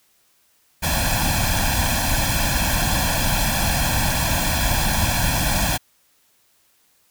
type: noise with comb filter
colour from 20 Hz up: pink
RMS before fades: -20 dBFS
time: 0.82-5.78 s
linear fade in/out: 20 ms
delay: 1.2 ms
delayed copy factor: +1
effects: white hiss -61 dBFS RMS until 7.1 s